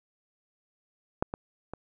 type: clicks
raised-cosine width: 1 ms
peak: -11 / -19 / -23 dBFS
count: 3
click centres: 1.225 / 1.339 / 1.736 s
effects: none